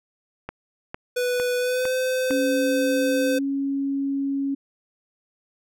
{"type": "click train", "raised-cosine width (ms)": 0.5, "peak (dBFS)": -16, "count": 5, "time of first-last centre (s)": [0.49, 2.308], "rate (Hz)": 2.2}
{"type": "tone with pitch glide", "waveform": "square", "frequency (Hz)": [493.9, 513.1], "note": ["B4", "C5"], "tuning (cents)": [0, -34], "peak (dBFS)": -22, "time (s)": [1.16, 3.39], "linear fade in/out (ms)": 10, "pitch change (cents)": 66, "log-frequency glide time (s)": [1.58, 1.92]}
{"type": "tone", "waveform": "sine", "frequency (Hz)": 276.2, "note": "C#4", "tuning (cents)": -6, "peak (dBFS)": -22, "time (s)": [2.3, 4.55], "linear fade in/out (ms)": 10}
{"effects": []}